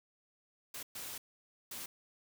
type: noise bursts at uneven times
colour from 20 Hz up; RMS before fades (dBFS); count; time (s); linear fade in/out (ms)
white; -44; 3; 0.74-0.83 / 0.95-1.18 / 1.71-1.86; 5
effects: none